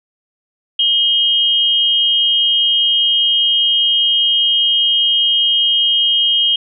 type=tone pair together; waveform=sine; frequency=2900 / 3205 Hz; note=F#7 / G7; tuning=-35 / +38 cents; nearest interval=major second; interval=173 cents; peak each=-16 / -12 dBFS; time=0.79-6.56 s; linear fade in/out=5 ms; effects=none